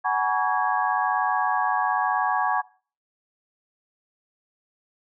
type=tone cluster; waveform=sine; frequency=745 / 846 / 962 / 1127 / 1651 Hz; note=F#5 / G#5 / B5 / C#6 / G#6; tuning=+12 / +32 / -46 / +28 / -11 cents; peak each=-26 / -27 / -28 / -26 / -29 dBFS; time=0.04-2.62 s; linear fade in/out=20 ms; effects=noise-tail reverb RT60 0.4 s tail -20 dB re dry